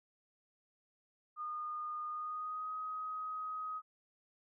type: tone with pitch glide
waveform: sine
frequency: 1223 to 1259.6 Hz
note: D#6 to D#6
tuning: -30 to +21 cents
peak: -38 dBFS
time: 1.36-3.82 s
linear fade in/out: 50 ms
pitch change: +51 cents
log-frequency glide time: 2.08-2.72 s
effects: none